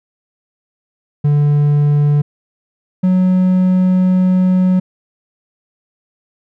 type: tone pair in turn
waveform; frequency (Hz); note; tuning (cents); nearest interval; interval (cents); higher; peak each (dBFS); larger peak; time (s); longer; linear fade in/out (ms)
triangle; 146.3 / 184.33; D3 / F#3; -6 / -6; major third; 400; second; -7; neither; 1.24-2.22 / 3.03-4.8; second; 10
effects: none